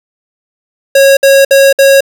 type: tone bursts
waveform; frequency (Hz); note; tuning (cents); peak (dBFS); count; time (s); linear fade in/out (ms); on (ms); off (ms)
square; 548; C#5; -20; -3; 4; 0.95-2.007; 5; 220; 59
effects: none